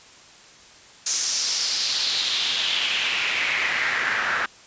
pink noise with band-pass filter sweep, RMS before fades -24 dBFS, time 1.06-4.46 s, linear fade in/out 5 ms, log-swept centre 6400 to 1500 Hz, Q 3.4, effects white hiss -48 dBFS RMS until 4.66 s + resampled to 16000 Hz

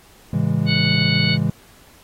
triangle chord, A major seventh, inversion none, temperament just, 110 / 137.5 / 165 / 206.2 Hz, A2 / C#3 / E3 / G#3, 0 / -14 / +2 / -12 cents, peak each -22 / -20 / -19 / -21 dBFS, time 0.33-1.5 s, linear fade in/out 5 ms
harmonic tone, 738 Hz, F#5, 5 cents flat, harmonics 2 / 3 / 4 / 5 / 6, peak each -32 / -22 / -26 / -32 / -23 dBFS, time 0.66-1.38 s, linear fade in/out 50 ms
effects pink hiss -50 dBFS RMS until 2.03 s + AAC 48 kbps

